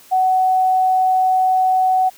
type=tone; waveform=sine; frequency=748 Hz; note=F#5; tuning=19 cents sharp; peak=-12 dBFS; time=0.11-2.1 s; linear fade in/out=20 ms; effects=white hiss -46 dBFS RMS until 2.17 s